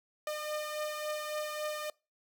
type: beating tone pair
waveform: sawtooth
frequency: 605 / 608.6 Hz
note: D#5 / D#5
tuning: -49 / -38 cents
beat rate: 3.6 Hz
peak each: -32 / -38 dBFS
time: 0.27-1.9 s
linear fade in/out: 2 ms
effects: noise-tail reverb RT60 0.3 s tail -25 dB re dry